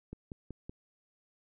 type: click train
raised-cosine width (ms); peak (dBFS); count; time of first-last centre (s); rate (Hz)
3; -29; 4; 0.13-0.695; 5.31
effects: none